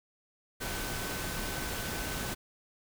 sine tone in noise, 1521 Hz, F#6, 47 cents sharp, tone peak -44 dBFS, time 0.6-2.35 s, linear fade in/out 20 ms, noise pink, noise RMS -36 dBFS, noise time 0.6-2.35 s, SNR -11 dB, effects none

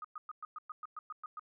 sine tone bursts, 1244.5 Hz, D#6, in tune, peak -40 dBFS, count 11, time 0.02-1.395 s, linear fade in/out 2 ms, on 25 ms, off 110 ms, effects none

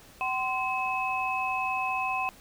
sine tone cluster, 761 / 1036 / 2574 Hz, F#5 / C6 / E7, +48 / -17 / -42 cents, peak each -31 dBFS, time 0.21-2.29 s, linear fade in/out 0 ms, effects pink hiss -53 dBFS RMS until 2.4 s

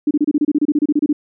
sine tone bursts, 296.4 Hz, D4, 16 cents sharp, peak -11 dBFS, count 16, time 0.07-1.129 s, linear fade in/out 5 ms, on 39 ms, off 29 ms, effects none

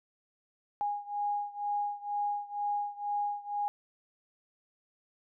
sine beating tone pair, 821 / 823.1 Hz, G#5 / G#5, -20 / -16 cents, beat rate 2.1 Hz, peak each -33 / -35 dBFS, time 0.81-3.68 s, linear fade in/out 0 ms, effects none

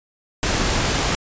pink noise, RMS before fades -20 dBFS, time 0.43-1.15 s, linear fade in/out 0 ms, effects resampled to 16000 Hz

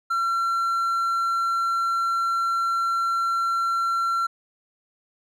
triangle tone, 1360 Hz, F6, 46 cents flat, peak -19 dBFS, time 0.1-4.27 s, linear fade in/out 10 ms, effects none

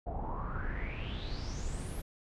brown noise with low-pass filter sweep, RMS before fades -37 dBFS, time 0.06-2.02 s, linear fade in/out 10 ms, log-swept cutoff 670 to 12000 Hz, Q 7.4, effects none

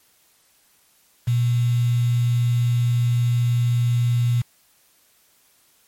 sine tone with quantisation, 120.7 Hz, B2, 39 cents flat, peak -16 dBFS, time 1.27-4.42 s, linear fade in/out 10 ms, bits 6, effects white hiss -59 dBFS RMS until 5.87 s + MP3 64 kbps

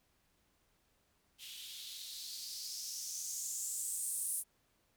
violet noise with band-pass filter sweep, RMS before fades -42 dBFS, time 1.38-4.44 s, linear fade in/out 50 ms, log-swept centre 3000 to 10000 Hz, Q 4.1, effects pink hiss -75 dBFS RMS until 4.96 s

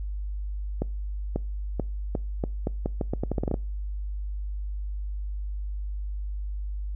accelerating click train, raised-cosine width 2 ms, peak -13 dBFS, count 16, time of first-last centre 0.82-3.542 s, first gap 540 ms, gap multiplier 0.81, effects noise-tail reverb RT60 0.4 s tail -25 dB re dry + added 50 Hz sine -29 dBFS peak until 6.95 s

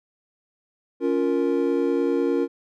triangle chord, Bb minor, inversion first, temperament just, 279.7 / 349.6 / 466.2 Hz, Db4 / F4 / Bb4, +16 / +2 / 0 cents, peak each -22 dBFS, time 1-2.48 s, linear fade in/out 50 ms, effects none

